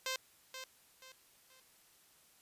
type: tone with echo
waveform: 5% pulse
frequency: 521 Hz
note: C5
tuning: 7 cents flat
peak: -24 dBFS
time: 0.06-0.16 s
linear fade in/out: 2 ms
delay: 480 ms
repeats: 3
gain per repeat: -9 dB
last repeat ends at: 1.6 s
effects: white hiss -66 dBFS RMS until 2.41 s + resampled to 32000 Hz